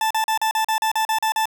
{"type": "tone bursts", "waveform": "40% pulse", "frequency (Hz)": 880, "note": "A5", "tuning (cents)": 0, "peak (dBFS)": -17, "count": 11, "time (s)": [0.01, 1.456], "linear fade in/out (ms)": 2, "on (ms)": 96, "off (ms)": 39, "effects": []}